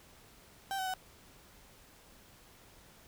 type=tone with pitch steps; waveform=35% pulse; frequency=780 / 756 / 748 Hz; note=G5 / F#5 / F#5; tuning=-9 / +37 / +19 cents; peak=-32 dBFS; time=0.71-0.938 s; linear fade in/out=0 ms; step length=76 ms; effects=pink hiss -59 dBFS RMS until 3.07 s